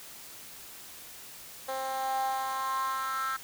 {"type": "tone with high-pass filter sweep", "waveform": "10% pulse", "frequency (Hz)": 264.8, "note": "C4", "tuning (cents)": 21, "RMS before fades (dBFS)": -32, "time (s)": [1.68, 3.37], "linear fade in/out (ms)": 10, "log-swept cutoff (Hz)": [610, 1400], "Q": 6.3, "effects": ["white hiss -47 dBFS RMS until 3.43 s"]}